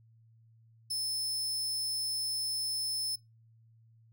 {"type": "tone", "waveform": "sawtooth", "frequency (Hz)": 5250, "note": "E8", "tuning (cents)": -8, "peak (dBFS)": -29, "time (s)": [0.9, 3.16], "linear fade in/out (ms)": 10, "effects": ["noise-tail reverb RT60 0.2 s tail -25 dB re dry", "added 113 Hz sine -59 dBFS peak until 4.12 s"]}